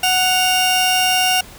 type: tone pair together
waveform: sawtooth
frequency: 739.2 / 2794 Hz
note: F#5 / F7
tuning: -2 / 0 cents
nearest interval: octave + major seventh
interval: 2302 cents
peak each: -13 dBFS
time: 0.03-1.41 s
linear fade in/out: 5 ms
effects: pink hiss -40 dBFS RMS until 1.58 s